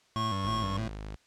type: tone with tremolo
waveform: square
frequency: 1093 Hz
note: C#6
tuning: 25 cents flat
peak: -30 dBFS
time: 0.16-0.77 s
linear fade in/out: 5 ms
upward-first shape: sine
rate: 3.2 Hz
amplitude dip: 50%
type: tone with vibrato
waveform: 25% pulse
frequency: 103.83 Hz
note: G#2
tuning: in tune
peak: -28 dBFS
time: 0.16-0.88 s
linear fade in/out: 0 ms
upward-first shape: square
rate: 3.2 Hz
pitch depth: 120 cents each way
type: tone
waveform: sawtooth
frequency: 51.91 Hz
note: G#1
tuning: in tune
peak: -34 dBFS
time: 0.44-1.16 s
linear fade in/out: 5 ms
effects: white hiss -65 dBFS RMS until 1.26 s + low-pass 6000 Hz 12 dB/octave